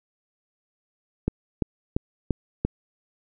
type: click train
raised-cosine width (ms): 3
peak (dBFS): -9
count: 5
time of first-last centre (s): 1.28-2.65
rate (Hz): 2.92
effects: none